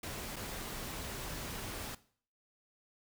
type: noise with dropouts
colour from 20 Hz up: pink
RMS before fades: -42 dBFS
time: 0.03-1.95 s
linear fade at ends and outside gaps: 5 ms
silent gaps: 0.36-0.364 s
effects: noise-tail reverb RT60 0.5 s tail -18 dB re dry